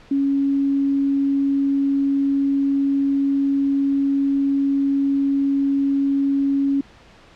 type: tone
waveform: sine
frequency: 277.2 Hz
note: C#4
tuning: in tune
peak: -16 dBFS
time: 0.11-6.81 s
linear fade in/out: 5 ms
effects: pink hiss -48 dBFS RMS until 7.35 s + low-pass 4000 Hz 12 dB/octave